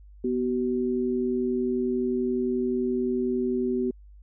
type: tone pair together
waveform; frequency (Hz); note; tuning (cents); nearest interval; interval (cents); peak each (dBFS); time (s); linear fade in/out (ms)
sine; 246.9 / 378.3; B3 / F#4; 0 / +38; perfect fifth; 738; -26; 0.24-3.91; 5
effects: added 50 Hz sine -46 dBFS peak until 4.22 s